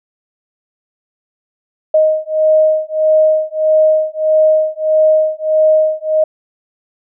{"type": "beating tone pair", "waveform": "sine", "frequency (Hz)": [623, 624.6], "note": ["D#5", "D#5"], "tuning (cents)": [2, 7], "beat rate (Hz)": 1.6, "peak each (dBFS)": -12, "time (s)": [1.94, 6.24], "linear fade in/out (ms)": 5, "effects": []}